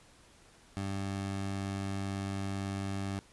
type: tone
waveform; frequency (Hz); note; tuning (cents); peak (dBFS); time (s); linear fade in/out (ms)
20% pulse; 98; G2; 0; -29; 0.77-3.19; 0
effects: pink hiss -60 dBFS RMS until 3.32 s + resampled to 24000 Hz